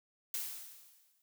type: noise with exponential decay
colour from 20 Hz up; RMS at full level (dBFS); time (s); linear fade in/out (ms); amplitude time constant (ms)
blue; -36; 0.34-1.22; 1; 190
effects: none